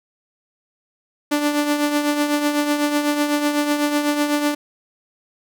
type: tone with tremolo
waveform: sawtooth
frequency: 293.7 Hz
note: D4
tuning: in tune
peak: -11 dBFS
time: 1.31-4.55 s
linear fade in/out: 10 ms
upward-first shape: triangle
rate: 8 Hz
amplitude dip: 60%
effects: none